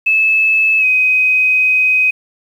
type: tone with pitch glide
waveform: sine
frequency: 2608 to 2516 Hz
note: E7 to D#7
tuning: -19 to +19 cents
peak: -9 dBFS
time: 0.06-2.11 s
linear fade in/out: 10 ms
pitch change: -62 cents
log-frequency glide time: 0.79-0.85 s
effects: 7-bit